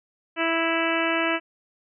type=harmonic tone; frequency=329.6 Hz; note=E4; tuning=in tune; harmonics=1 / 2 / 3 / 4 / 5 / 6 / 7 / 8 / 9; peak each=-27 / -28 / -32 / -30 / -30 / -32 / -31 / -30 / -34 dBFS; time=0.36-1.4 s; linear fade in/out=50 ms; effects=none